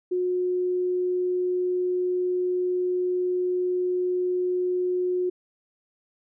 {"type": "tone", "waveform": "sine", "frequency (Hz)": 362.2, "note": "F#4", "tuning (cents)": -37, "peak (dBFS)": -22, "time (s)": [0.11, 5.3], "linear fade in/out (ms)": 10, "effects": []}